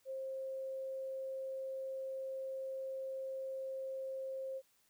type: tone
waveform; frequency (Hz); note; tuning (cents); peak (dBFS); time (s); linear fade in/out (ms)
sine; 531; C5; +25; -39; 0.05-4.62; 50
effects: white hiss -73 dBFS RMS until 4.89 s